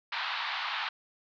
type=band-pass noise; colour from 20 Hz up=pink; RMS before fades=-34 dBFS; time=0.12-0.89 s; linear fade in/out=5 ms; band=810 to 4300 Hz; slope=48 dB/octave; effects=none